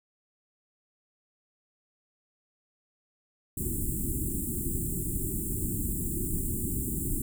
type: band-stop noise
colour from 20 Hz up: pink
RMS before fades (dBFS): -31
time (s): 3.57-7.22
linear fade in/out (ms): 5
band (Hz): 380 to 7500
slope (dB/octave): 96
effects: none